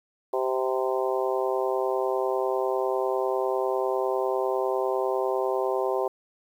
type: harmonic tone with a mistuned harmonic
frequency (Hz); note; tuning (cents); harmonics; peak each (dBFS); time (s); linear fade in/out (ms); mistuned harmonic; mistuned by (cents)
130; C3; -11; 3 / 4 / 5 / 6 / 7 / 8; -27 / -29 / -31 / -33 / -34 / -35; 0.33-6.08; 5; 8; -17
effects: 9-bit